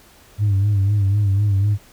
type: tone with vibrato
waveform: sine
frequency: 100.7 Hz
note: G2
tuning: 47 cents sharp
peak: -12 dBFS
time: 0.38-1.78 s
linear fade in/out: 50 ms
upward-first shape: sine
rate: 4 Hz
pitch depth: 68 cents each way
effects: tanh soft clip ceiling -12 dBFS + pink hiss -49 dBFS RMS until 1.92 s